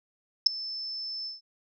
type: tone with ADSR envelope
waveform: sine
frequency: 5274 Hz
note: E8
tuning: in tune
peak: -10 dBFS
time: 0.46-1.41 s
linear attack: 8 ms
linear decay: 4 ms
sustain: -23 dB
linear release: 150 ms
effects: none